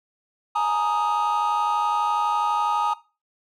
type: chord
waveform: triangle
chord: Ab suspended second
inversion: none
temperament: equal with one note detuned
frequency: 840.3 / 932.3 / 1244.5 Hz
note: Ab5 / Bb5 / Eb6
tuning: +20 / 0 / 0 cents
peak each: -22 dBFS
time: 0.55-2.94 s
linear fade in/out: 10 ms
effects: noise-tail reverb RT60 0.3 s tail -18 dB re dry + tanh soft clip ceiling -13 dBFS